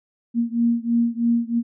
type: beating tone pair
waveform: sine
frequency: 233.1 / 236.2 Hz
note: A#3 / A#3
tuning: 0 / +23 cents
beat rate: 3.1 Hz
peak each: -20 / -21 dBFS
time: 0.34-1.63 s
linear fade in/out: 50 ms
effects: none